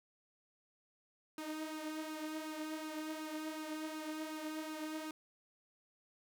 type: tone with flanger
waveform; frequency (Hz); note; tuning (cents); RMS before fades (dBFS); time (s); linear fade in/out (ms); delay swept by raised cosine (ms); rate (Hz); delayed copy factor
sawtooth; 311.1; D#4; 0; -43; 1.38-5.11; 2; 0.73 to 4.03; 2.7; +0.55
effects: none